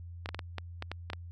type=clicks; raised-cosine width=0.3 ms; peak=-20 dBFS; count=9; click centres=0.259 / 0.29 / 0.346 / 0.392 / 0.583 / 0.824 / 0.916 / 1.101 / 1.133 s; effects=added 86 Hz sine -42 dBFS peak until 1.31 s